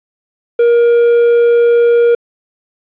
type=tone; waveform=triangle; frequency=472.3 Hz; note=A#4; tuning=23 cents sharp; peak=-4 dBFS; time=0.59-2.15 s; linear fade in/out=5 ms; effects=resampled to 8000 Hz + 7-bit